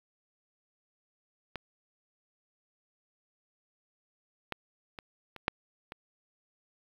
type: clicks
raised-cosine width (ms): 0.3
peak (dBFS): -20 / -17 / -25 / -27 / -9 / -24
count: 6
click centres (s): 1.557 / 4.523 / 4.988 / 5.363 / 5.481 / 5.921
effects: low-pass 4000 Hz 12 dB/octave + 8-bit